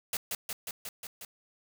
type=noise with echo; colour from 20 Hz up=white; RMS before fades=-32 dBFS; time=0.13-0.17 s; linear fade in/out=2 ms; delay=180 ms; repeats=6; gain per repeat=-2 dB; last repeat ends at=1.25 s; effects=none